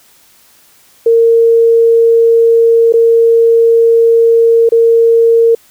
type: tone with dropouts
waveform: sine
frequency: 460 Hz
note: A#4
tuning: 23 cents flat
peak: -4 dBFS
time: 1.06-5.55 s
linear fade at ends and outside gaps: 5 ms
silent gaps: 2.925-2.937 / 4.691-4.72 s
effects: white hiss -46 dBFS RMS until 5.7 s